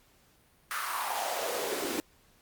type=noise with high-pass filter sweep; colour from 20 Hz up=pink; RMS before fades=-33 dBFS; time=0.71-2 s; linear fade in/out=0 ms; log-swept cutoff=1400 to 290 Hz; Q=4.3; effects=pink hiss -64 dBFS RMS until 2.41 s + Opus 48 kbps